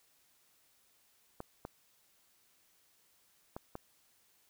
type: clicks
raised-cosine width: 1 ms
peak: -27 dBFS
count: 4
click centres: 1.404 / 1.651 / 3.565 / 3.754 s
effects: white hiss -70 dBFS RMS until 4.49 s